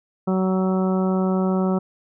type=harmonic tone; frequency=187.6 Hz; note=F#3; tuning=24 cents sharp; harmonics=1 / 2 / 3 / 4 / 5 / 6 / 7; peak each=-19 / -25 / -29 / -32 / -35 / -38 / -34 dBFS; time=0.27-1.79 s; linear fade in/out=10 ms; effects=none